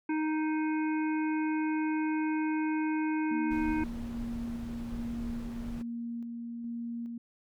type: harmonic tone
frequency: 311.1 Hz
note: D#4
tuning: in tune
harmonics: 1 / 3 / 5 / 7 / 8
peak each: -28 / -38 / -42 / -45 / -46 dBFS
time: 0.09-3.84 s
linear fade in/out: 5 ms
type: tone with tremolo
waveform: sine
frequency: 234.6 Hz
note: A#3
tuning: 11 cents sharp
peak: -34 dBFS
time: 3.31-7.18 s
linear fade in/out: 5 ms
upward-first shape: square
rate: 1.2 Hz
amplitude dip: 25%
type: noise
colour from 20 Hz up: brown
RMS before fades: -41 dBFS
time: 3.5-5.83 s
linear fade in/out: 20 ms
effects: none